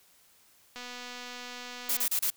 click train, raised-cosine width 0.2 ms, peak -25 dBFS, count 320, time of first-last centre 0.76-2.057 s, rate 246 Hz
blue noise bursts, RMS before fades -28 dBFS, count 4, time 1.89-2.303 s, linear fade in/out 5 ms, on 80 ms, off 31 ms
effects white hiss -62 dBFS RMS until 2.36 s

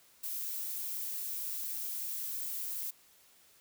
violet noise, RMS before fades -38 dBFS, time 0.23-2.91 s, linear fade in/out 10 ms, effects white hiss -63 dBFS RMS until 3.6 s

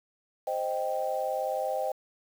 sine chord, C minor, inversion none, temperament equal, 523.3 / 622.3 / 784 Hz, C5 / Eb5 / G5, 0 / 0 / 0 cents, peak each -32 dBFS, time 0.47-1.92 s, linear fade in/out 5 ms, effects 8-bit

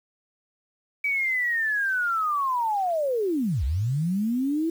sine linear two-way sweep, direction down then up, 2294 to 59.4 to 335.8 Hz, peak -22 dBFS, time 1.04-4.7 s, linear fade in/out 5 ms, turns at 3.64 s, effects 8-bit

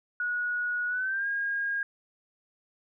sine tone with pitch glide, 1457 to 1626 Hz, F#6 to G#6, -27 to -37 cents, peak -27 dBFS, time 0.2-1.83 s, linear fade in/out 2 ms, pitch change +190 cents, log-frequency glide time 0.88-1.27 s, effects none

